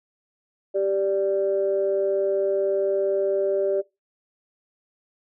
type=tone pair together; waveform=sine; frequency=391.7 / 587.3 Hz; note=G4 / D5; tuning=-1 / 0 cents; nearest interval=perfect fifth; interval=701 cents; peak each=-22 dBFS; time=0.74-3.82 s; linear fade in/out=20 ms; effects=noise-tail reverb RT60 0.2 s tail -20 dB re dry + tanh soft clip ceiling -12 dBFS